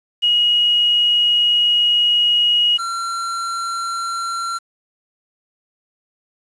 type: tone pair in turn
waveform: sine / square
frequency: 2893 / 1365.3 Hz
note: F#7 / F6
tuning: -40 / -40 cents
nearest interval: octave + minor second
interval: 1300 cents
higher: first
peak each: -12 / -22 dBFS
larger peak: first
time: 0.22-2.78 / 2.78-4.59 s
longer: first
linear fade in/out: 20 ms
effects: resampled to 22050 Hz + 7-bit